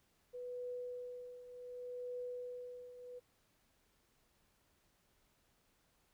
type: tone with tremolo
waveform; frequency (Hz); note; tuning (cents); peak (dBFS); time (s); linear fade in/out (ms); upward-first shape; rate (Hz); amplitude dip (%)
sine; 493.9; B4; 0; -40; 0.33-3.2; 20; triangle; 0.67; 75
effects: pink hiss -75 dBFS RMS until 6.13 s